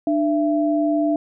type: tone pair together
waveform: sine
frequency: 298.7 / 670 Hz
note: D4 / E5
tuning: +29 / +28 cents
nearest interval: octave + major second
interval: 1399 cents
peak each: -18 / -21 dBFS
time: 0.07-1.16 s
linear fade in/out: 2 ms
effects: none